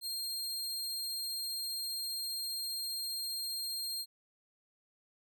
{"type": "tone", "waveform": "sawtooth", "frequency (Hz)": 4205, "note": "C8", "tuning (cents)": 8, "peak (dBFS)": -33, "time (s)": [0.01, 4.06], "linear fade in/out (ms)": 50, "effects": []}